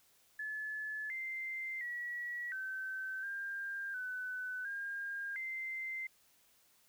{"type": "tone with pitch steps", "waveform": "sine", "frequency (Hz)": [1722, 2085, 1928, 1539, 1597, 1504, 1612, 2080], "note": ["A6", "C7", "B6", "G6", "G6", "F#6", "G6", "C7"], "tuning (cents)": [-38, -7, -42, -32, 32, 28, 48, -11], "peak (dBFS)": -38, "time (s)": [0.39, 6.07], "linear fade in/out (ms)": 5, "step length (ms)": 710, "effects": ["white hiss -69 dBFS RMS until 6.88 s"]}